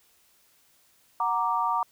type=chord; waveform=sine; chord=Gb augmented; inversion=none; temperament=equal; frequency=740 / 932.3 / 1174.7 Hz; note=Gb5 / Bb5 / D6; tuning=0 / 0 / 0 cents; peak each=-31 / -26 / -27 dBFS; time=1.2-1.83 s; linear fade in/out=2 ms; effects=white hiss -63 dBFS RMS until 1.91 s